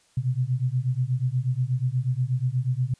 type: beating tone pair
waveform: sine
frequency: 123 / 131.3 Hz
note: B2 / C3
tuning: -7 / +6 cents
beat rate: 8.3 Hz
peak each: -25 dBFS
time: 0.17-2.94 s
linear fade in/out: 5 ms
effects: white hiss -62 dBFS RMS until 2.99 s + resampled to 22050 Hz

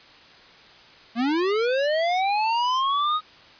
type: linear sweep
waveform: square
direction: up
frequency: 221.8 to 1265 Hz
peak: -21 dBFS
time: 1.15-3.21 s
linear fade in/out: 50 ms
effects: white hiss -49 dBFS RMS until 3.59 s + resampled to 11025 Hz

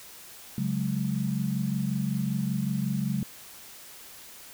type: chord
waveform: sine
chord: C# suspended fourth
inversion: none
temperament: equal with one note detuned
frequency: 138.59 / 185 / 210.3 Hz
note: C#3 / F#3 / G#3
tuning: 0 / 0 / +22 cents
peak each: -30 dBFS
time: 0.58-3.23 s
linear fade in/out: 2 ms
effects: white hiss -47 dBFS RMS until 4.53 s

